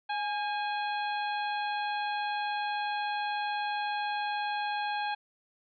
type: harmonic tone with a mistuned harmonic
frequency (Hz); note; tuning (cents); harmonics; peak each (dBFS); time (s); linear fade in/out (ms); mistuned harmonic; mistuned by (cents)
833; G#5; +5; 1 / 2 / 3 / 4 / 5; -31 / -37 / -41 / -43 / -45; 0.09-5.15; 10; 2; -52
effects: none